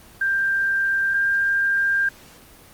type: tone pair in turn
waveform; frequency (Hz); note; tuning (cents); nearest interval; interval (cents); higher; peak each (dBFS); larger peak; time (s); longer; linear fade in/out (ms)
sine; 1584 / 1595.9; G6 / G6; +18 / +31; unison; 13; second; -18 / -17; second; 0.21-1.14 / 1.14-2.09; second; 5
effects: pink hiss -47 dBFS RMS until 2.73 s + Opus 24 kbps